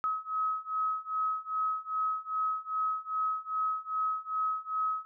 sine beating tone pair, 1276 / 1278.5 Hz, D#6 / D#6, +43 / +47 cents, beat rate 2.5 Hz, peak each -33 / -32 dBFS, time 0.04-5.05 s, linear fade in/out 0 ms, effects none

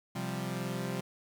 sawtooth chord, C suspended fourth, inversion none, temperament equal, 130.81 / 174.61 / 196 Hz, C3 / F3 / G3, 0 / 0 / 0 cents, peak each -34 dBFS, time 0.15-1.01 s, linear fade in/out 10 ms, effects 10-bit

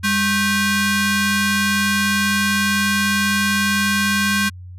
sawtooth ring-modulated tone, 880 Hz, A5, in tune, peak -9 dBFS, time 0.03-4.5 s, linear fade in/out 20 ms, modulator 679 Hz, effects added 90 Hz sine -33 dBFS peak until 4.78 s + resampled to 32000 Hz

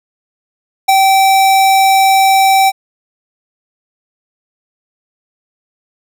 square tone with ADSR envelope, 774 Hz, G5, 22 cents flat, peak -4 dBFS, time 0.88-2.72 s, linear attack 13 ms, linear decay 9 ms, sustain -3 dB, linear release 38 ms, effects none

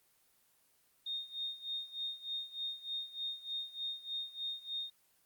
sine tone with tremolo, 3685 Hz, A#7, 21 cents flat, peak -35 dBFS, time 1.06-4.9 s, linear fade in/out 5 ms, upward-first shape sine, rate 3.3 Hz, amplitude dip 85%, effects white hiss -71 dBFS RMS until 5.25 s + Opus 24 kbps

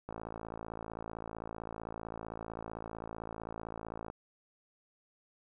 click train, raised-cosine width 1 ms, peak -27 dBFS, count 224, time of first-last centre 0.09-4.101 s, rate 55.6 Hz, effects none

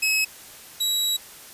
sawtooth tone pair in turn, 2567 / 3881 Hz, E7 / B7, -47 / -31 cents, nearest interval perfect fifth, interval 716 cents, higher second, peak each -16 / -18 dBFS, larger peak first, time 0.02-0.25 / 0.8-1.17 s, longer second, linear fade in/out 10 ms, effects white hiss -44 dBFS RMS until 1.53 s + resampled to 32000 Hz

